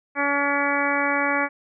harmonic tone, 283.9 Hz, C#4, 41 cents sharp, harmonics 1 / 2 / 3 / 4 / 5 / 6 / 7 / 8, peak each -28 / -28 / -28 / -28 / -28 / -28 / -28 / -28 dBFS, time 0.15-1.49 s, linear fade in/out 50 ms, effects none

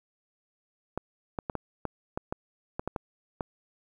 clicks, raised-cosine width 1 ms, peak -17 dBFS, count 11, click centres 0.976 / 1.388 / 1.498 / 1.553 / 1.853 / 2.175 / 2.325 / 2.795 / 2.876 / 2.962 / 3.408 s, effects 9-bit

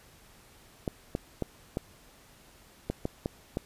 clicks, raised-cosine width 2 ms, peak -16 dBFS, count 8, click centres 0.878 / 1.151 / 1.423 / 1.771 / 2.9 / 3.054 / 3.259 / 3.571 s, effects pink hiss -57 dBFS RMS until 3.65 s + resampled to 32000 Hz

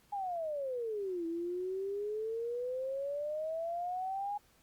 sine exponential two-way sweep, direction down then up, 830.6 to 328.6 to 830.6 Hz, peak -34 dBFS, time 0.12-4.38 s, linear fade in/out 10 ms, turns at 1.26 s, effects pink hiss -67 dBFS RMS until 4.62 s + Opus 48 kbps

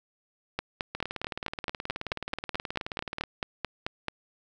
two click trains, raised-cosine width 0.3 ms, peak -13 / -17 dBFS, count 17 / 44, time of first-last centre 0.59-4.083 / 0.95-3.237 s, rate 4.58 / 18.8 Hz, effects none

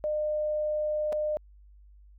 sine tone with dropouts, 606 Hz, D#5, 46 cents flat, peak -26 dBFS, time 0.04-1.37 s, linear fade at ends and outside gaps 0 ms, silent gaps 1.124-1.128 s, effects added 50 Hz sine -51 dBFS peak until 2.18 s

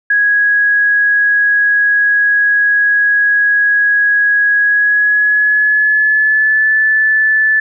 sine tone with pitch glide, 1661.2 to 1744.8 Hz, G#6 to A6, 0 to -15 cents, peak -8 dBFS, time 0.1-7.6 s, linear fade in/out 5 ms, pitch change +85 cents, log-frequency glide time 4.6-6.73 s, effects none

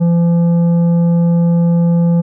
sine tone with tanh clipping, 170.4 Hz, F3, 42 cents flat, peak -10 dBFS, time 0-2.22 s, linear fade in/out 20 ms, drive 8 dB, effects none

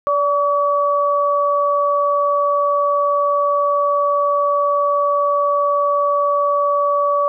sine tone pair together, 577 / 1138.1 Hz, D5 / C#6, -31 / +45 cents, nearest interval octave, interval 1176 cents, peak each -17 / -16 dBFS, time 0.07-7.28 s, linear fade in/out 0 ms, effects none

